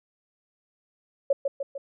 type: tone with echo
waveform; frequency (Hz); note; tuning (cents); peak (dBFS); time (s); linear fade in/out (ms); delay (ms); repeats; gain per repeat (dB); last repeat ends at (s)
sine; 554.4; C#5; 0; -17; 1.3-1.33; 5; 150; 3; -5; 1.78
effects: none